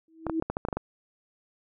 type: tone with exponential growth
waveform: sine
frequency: 323.4 Hz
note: E4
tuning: 33 cents flat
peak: -22 dBFS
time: 0.08-0.4 s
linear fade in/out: 2 ms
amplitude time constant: 68 ms
type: clicks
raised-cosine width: 1 ms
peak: -15 dBFS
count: 9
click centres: 0.267 / 0.297 / 0.424 / 0.5 / 0.569 / 0.651 / 0.686 / 0.728 / 0.77 s
effects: none

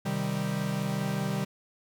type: chord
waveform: 45% pulse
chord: C minor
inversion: none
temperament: equal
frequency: 130.81 / 155.56 / 196 Hz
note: C3 / Eb3 / G3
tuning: 0 / 0 / 0 cents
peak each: -34 / -33 / -31 dBFS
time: 0.05-1.45 s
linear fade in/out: 10 ms
effects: none

